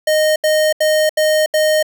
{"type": "tone bursts", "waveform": "square", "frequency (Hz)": 618, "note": "D#5", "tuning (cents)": -12, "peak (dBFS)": -12, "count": 5, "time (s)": [0.07, 1.828], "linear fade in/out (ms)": 5, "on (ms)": 290, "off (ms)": 77, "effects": []}